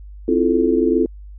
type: chord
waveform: sine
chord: F major seventh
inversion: second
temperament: just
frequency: 261.9 / 327.4 / 349.2 / 436.5 Hz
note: C4 / E4 / F4 / A4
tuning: +2 / -12 / 0 / -14 cents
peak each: -19 dBFS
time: 0.28-1.06 s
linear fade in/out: 5 ms
effects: added 50 Hz sine -34 dBFS peak until 1.38 s